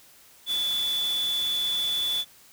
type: tone in noise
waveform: sine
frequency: 3461 Hz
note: A7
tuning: 29 cents flat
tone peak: -24 dBFS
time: 0.46-2.25 s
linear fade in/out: 50 ms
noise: white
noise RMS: -38 dBFS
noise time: 0.46-2.25 s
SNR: +11 dB
effects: white hiss -54 dBFS RMS until 2.52 s